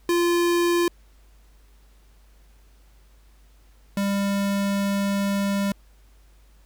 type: tone pair in turn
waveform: square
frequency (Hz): 345.9 / 199.2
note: F4 / G3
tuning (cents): -17 / +28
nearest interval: minor seventh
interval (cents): 955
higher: first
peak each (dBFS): -19 / -22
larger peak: first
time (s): 0.09-0.88 / 3.97-5.72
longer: second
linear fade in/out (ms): 2
effects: added 50 Hz sine -51 dBFS peak until 6.65 s + pink hiss -62 dBFS RMS until 6.65 s